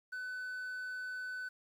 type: tone with quantisation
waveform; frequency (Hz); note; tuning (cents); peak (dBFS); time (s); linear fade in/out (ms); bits
triangle; 1504; F#6; +28; -37; 0.12-1.49; 10; 11
effects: none